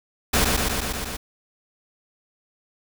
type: noise with echo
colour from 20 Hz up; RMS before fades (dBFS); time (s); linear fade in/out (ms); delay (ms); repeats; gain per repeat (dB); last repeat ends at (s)
pink; -19; 0.33-0.45; 10; 120; 6; -2; 1.17
effects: none